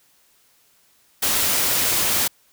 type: noise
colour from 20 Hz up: white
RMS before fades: -20 dBFS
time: 1.22-2.28 s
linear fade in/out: 10 ms
effects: white hiss -59 dBFS RMS until 2.52 s